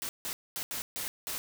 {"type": "noise bursts at uneven times", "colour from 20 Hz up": "white", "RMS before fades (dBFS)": -36, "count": 6, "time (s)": [[0.02, 0.09], [0.25, 0.33], [0.56, 0.63], [0.71, 0.82], [0.96, 1.08], [1.27, 1.38]], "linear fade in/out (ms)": 0, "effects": []}